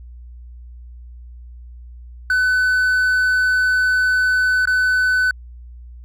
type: tone with dropouts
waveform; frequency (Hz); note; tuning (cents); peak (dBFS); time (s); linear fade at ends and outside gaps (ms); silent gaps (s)
triangle; 1505; F#6; +29; -12; 2.3-5.31; 2; 4.655-4.673
effects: added 60 Hz sine -35 dBFS peak until 6.04 s